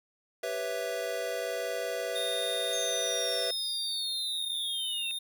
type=chord; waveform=square; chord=C# half-diminished seventh; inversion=second; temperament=equal; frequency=392 / 493.9 / 554.4 / 659.3 Hz; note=G4 / B4 / C#5 / E5; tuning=0 / 0 / 0 / 0 cents; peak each=-42 / -36 / -40 / -36 dBFS; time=0.43-3.51 s; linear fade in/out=5 ms
type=tone; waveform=square; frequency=3661 Hz; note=A#7; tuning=32 cents flat; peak=-33 dBFS; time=2.15-5.19 s; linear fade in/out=10 ms
type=linear sweep; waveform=sine; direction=down; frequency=6430 to 2649 Hz; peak=-35 dBFS; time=2.73-5.11 s; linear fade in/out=0 ms
effects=none